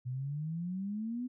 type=exponential sweep; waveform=sine; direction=up; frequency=122.7 to 254.7 Hz; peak=-34 dBFS; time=0.05-1.28 s; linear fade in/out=20 ms; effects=none